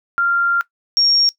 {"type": "tone pair in turn", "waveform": "sine", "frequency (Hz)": [1389, 5556], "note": ["F6", "F8"], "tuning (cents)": [-10, -10], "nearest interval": "2 octaves", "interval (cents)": 2400, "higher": "second", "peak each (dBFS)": [-13, -11], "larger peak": "second", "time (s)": [[0.18, 0.61], [0.97, 1.29]], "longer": "first", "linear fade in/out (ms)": 0, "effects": ["noise-tail reverb RT60 0.1 s tail -19 dB re dry"]}